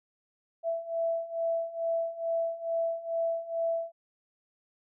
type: beating tone pair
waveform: sine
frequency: 663 / 665.3 Hz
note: E5 / E5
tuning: +10 / +16 cents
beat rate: 2.3 Hz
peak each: -33 / -30 dBFS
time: 0.63-3.92 s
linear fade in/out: 50 ms
effects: none